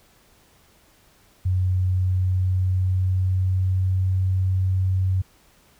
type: tone with pitch glide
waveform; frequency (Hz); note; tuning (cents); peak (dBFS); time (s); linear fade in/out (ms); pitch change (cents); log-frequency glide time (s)
sine; 92.2 to 93.7; F#2 to F#2; -6 to +22; -18; 1.45-5.22; 10; +28; 1.87-4.24
effects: pink hiss -57 dBFS RMS until 5.79 s